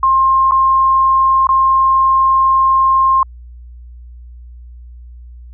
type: tone with dropouts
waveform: sine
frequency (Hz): 1062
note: C6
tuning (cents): +25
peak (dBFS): -8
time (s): 0.03-3.23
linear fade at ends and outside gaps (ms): 2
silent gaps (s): 0.511-0.519 / 1.47-1.49
effects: added 60 Hz sine -32 dBFS peak until 5.53 s